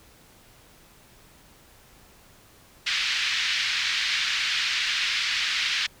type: band-pass noise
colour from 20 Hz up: pink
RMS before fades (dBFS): -26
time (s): 2.86-5.87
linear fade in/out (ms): 10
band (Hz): 1800 to 4800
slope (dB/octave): 24
effects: pink hiss -54 dBFS RMS until 6 s